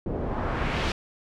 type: noise with low-pass filter sweep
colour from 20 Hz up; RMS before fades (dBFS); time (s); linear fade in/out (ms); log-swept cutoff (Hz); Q
pink; -28; 0.06-0.92; 2; 440 to 4000; 1.1
effects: none